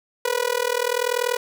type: tone with amplitude modulation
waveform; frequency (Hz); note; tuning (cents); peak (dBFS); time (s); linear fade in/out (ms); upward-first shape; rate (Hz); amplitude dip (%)
sawtooth; 489.2; B4; -16; -13; 0.25-1.37; 5; sine; 40.5; 95
effects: none